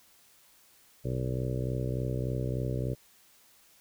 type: harmonic tone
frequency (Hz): 63.4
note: B1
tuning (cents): +46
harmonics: 1 / 2 / 3 / 4 / 5 / 6 / 7 / 8 / 9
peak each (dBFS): -38 / -31 / -41 / -42 / -41 / -41 / -40 / -44 / -42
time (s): 1.04-2.95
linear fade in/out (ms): 20
effects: white hiss -61 dBFS RMS until 3.8 s